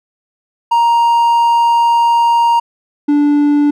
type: tone pair in turn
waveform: triangle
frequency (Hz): 936 / 291.7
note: A#5 / D4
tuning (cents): +7 / -12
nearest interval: octave + minor sixth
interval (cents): 2019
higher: first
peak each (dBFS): -6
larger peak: neither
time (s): 0.71-2.6 / 3.08-3.71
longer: first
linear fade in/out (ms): 10
effects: none